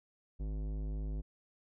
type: tone with tanh clipping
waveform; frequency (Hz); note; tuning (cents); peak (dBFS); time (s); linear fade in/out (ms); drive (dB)
sine; 51.91; G#1; 0; -37; 0.39-1.22; 20; 16
effects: none